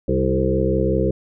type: harmonic tone with a mistuned harmonic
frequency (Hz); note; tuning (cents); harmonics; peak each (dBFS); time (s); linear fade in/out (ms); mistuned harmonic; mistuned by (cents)
65.41; C2; 0; 1 / 2 / 3 / 5 / 6 / 7 / 8; -24 / -24 / -24 / -24 / -24 / -24 / -24; 0.08-1.11; 5; 7; -21
effects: none